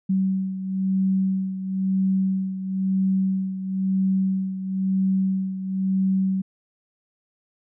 sine beating tone pair, 190.3 / 191.3 Hz, F#3 / G3, +49 / -42 cents, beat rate 1 Hz, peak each -21 / -27 dBFS, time 0.09-6.42 s, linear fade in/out 10 ms, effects none

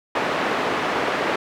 pink band-pass noise, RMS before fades -23 dBFS, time 0.15-1.36 s, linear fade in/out 5 ms, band 350 to 2100 Hz, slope 12 dB/octave, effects none

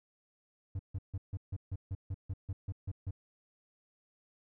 triangle tone bursts, 95.3 Hz, G2, 48 cents flat, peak -32 dBFS, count 13, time 0.75-3.109 s, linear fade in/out 5 ms, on 43 ms, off 150 ms, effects none

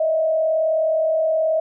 sine tone with frequency modulation, 637 Hz, D#5, 41 cents sharp, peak -16 dBFS, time 0-1.6 s, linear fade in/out 5 ms, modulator 39 Hz, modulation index 0.5, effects none

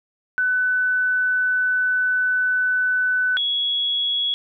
sine tone pair in turn, 1500 / 3347 Hz, F#6 / G#7, +23 / +13 cents, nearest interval octave + major second, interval 1390 cents, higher second, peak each -17 / -19 dBFS, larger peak first, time 0.38-3.37 / 3.37-4.34 s, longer first, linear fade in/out 0 ms, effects none

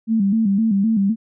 sine tone with vibrato, 210 Hz, G#3, 19 cents sharp, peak -14 dBFS, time 0.07-1.16 s, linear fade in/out 50 ms, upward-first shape square, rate 3.9 Hz, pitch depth 110 cents each way, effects none

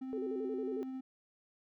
triangle tone with tremolo, 261.6 Hz, C4, in tune, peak -36 dBFS, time 0.01-1.01 s, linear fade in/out 10 ms, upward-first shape triangle, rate 14 Hz, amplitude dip 25%
sine tone with vibrato, 404.7 Hz, G#4, 45 cents flat, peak -36 dBFS, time 0.13-0.83 s, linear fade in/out 0 ms, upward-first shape square, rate 11 Hz, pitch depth 120 cents each way
effects none

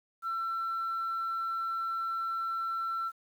sine tone, 1345 Hz, E6, 34 cents sharp, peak -29 dBFS, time 0.22-3.12 s, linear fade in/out 50 ms, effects tanh soft clip ceiling -28 dBFS + 10-bit

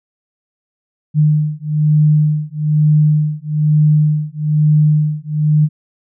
sine beating tone pair, 151.2 / 152.3 Hz, D#3 / D#3, -49 / -37 cents, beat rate 1.1 Hz, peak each -13 dBFS, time 1.14-5.69 s, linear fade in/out 50 ms, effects none

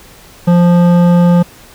sine tone with hard clipping, 174.61 Hz, F3, in tune, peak -7 dBFS, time 0.47-1.43 s, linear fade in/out 10 ms, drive 12 dB, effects pink hiss -39 dBFS RMS until 1.74 s

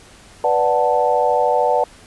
sine chord, B minor seventh, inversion none, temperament equal, 493.9 / 587.3 / 740 / 880 Hz, B4 / D5 / F#5 / A5, 0 / 0 / 0 / 0 cents, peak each -19 dBFS, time 0.44-1.84 s, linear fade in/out 2 ms, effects pink hiss -45 dBFS RMS until 2.06 s + resampled to 24000 Hz

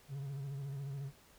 triangle tone with vibrato, 138.59 Hz, C#3, in tune, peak -37 dBFS, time 0.08-1.12 s, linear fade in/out 50 ms, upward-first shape sine, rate 14 Hz, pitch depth 62 cents each way, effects pink hiss -63 dBFS RMS until 1.38 s

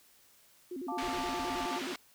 sine tone with vibrato, 308.5 Hz, D#4, 15 cents flat, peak -37 dBFS, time 0.71-1.94 s, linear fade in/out 5 ms, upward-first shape square, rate 9.5 Hz, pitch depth 260 cents each way
sine chord, D minor, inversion first, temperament just, 704.8 / 881 / 1174.7 Hz, F5 / A5 / D6, +16 / +2 / 0 cents, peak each -40 / -38 / -41 dBFS, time 0.88-1.79 s, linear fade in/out 5 ms
white band-pass noise, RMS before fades -41 dBFS, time 0.98-1.96 s, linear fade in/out 2 ms, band 210 to 3400 Hz, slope 12 dB/octave
brown noise with tremolo, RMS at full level -48 dBFS, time 1.02-1.66 s, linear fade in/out 5 ms, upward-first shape sine, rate 8.1 Hz, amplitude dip 50%
effects white hiss -63 dBFS RMS until 2.14 s

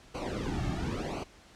brown noise with flanger, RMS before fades -34 dBFS, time 0.14-1.24 s, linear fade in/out 10 ms, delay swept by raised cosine 0.56 to 2.06 ms, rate 0.94 Hz, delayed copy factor -0.95, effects pink hiss -56 dBFS RMS until 1.55 s + low-pass 7000 Hz 12 dB/octave

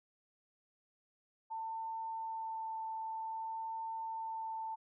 sine tone with vibrato, 893 Hz, A5, 25 cents sharp, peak -38 dBFS, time 1.5-4.76 s, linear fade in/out 20 ms, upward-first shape sine, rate 0.52 Hz, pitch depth 9 cents each way, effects none

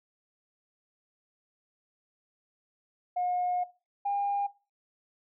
sine tone pair in turn, 719 / 805.8 Hz, F#5 / G5, -50 / +48 cents, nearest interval major second, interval 198 cents, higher second, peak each -26 dBFS, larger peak neither, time 3.16-3.64 / 4.05-4.47 s, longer first, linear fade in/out 10 ms, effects noise-tail reverb RT60 0.3 s tail -18 dB re dry + tanh soft clip ceiling -22 dBFS

